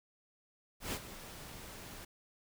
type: noise with ADSR envelope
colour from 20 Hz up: pink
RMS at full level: -36 dBFS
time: 0.8-2.05 s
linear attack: 130 ms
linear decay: 58 ms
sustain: -13 dB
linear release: 6 ms
effects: none